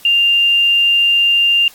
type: tone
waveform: sine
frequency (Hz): 2794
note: F7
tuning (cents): 0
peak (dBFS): -9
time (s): 0.05-1.68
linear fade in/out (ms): 2
effects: white hiss -42 dBFS RMS until 1.74 s + AAC 64 kbps